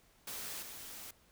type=noise with level steps; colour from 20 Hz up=white; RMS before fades=-43 / -48 dBFS; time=0.27-1.11 s; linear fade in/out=5 ms; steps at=0.62 s; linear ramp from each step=10 ms; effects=pink hiss -67 dBFS RMS until 1.31 s